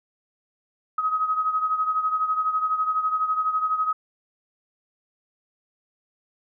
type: beating tone pair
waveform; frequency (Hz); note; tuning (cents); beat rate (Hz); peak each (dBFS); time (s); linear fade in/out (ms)
sine; 1264 / 1276; D#6 / D#6; +27 / +43; 12; -22 / -28; 0.98-3.93; 5
effects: none